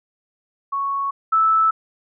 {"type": "tone pair in turn", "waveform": "sine", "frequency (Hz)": [1108.7, 1312.8], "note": ["C#6", "E6"], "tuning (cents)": [0, -8], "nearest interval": "minor third", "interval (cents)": 292, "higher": "second", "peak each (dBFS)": [-20, -13], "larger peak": "second", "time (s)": [[0.72, 1.11], [1.32, 1.71]], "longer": "neither", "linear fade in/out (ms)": 10, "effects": []}